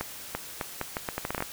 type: accelerating click train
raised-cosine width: 0.5 ms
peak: -14 dBFS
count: 13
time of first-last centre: 0.01-1.424 s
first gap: 340 ms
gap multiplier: 0.77
effects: white hiss -42 dBFS RMS until 1.52 s